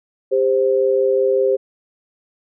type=tone pair together; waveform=sine; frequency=398 / 523.3 Hz; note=G4 / C5; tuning=+26 / 0 cents; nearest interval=perfect fourth; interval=474 cents; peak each=-16 dBFS; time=0.31-1.57 s; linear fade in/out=20 ms; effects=none